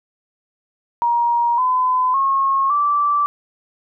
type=tone with pitch steps; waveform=sine; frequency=946 / 1013.9 / 1086.7 / 1164.7 Hz; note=A#5 / B5 / C#6 / D6; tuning=+25 / +45 / -35 / -15 cents; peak=-14 dBFS; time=1.02-3.26 s; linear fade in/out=0 ms; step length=560 ms; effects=none